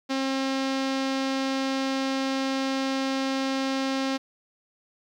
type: tone with low-pass filter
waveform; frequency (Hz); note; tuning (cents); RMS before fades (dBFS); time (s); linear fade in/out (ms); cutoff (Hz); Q
sawtooth; 267.9; C4; +41; -27; 0.09-4.18; 20; 4900; 1.6
effects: 10-bit